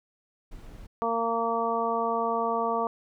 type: noise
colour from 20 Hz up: brown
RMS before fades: -43 dBFS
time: 0.51-0.87 s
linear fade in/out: 10 ms
type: harmonic tone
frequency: 230 Hz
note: A#3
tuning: 23 cents flat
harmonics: 1 / 2 / 3 / 4 / 5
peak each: -35 / -30 / -30 / -31 / -30 dBFS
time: 1.02-2.87 s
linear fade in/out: 0 ms
effects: none